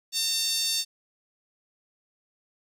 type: tone with high-pass filter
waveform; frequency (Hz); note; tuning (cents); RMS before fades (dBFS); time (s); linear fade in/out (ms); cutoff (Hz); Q
5% pulse; 906; A#5; -50; -27; 0.12-0.85; 50; 4000; 2.8
effects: none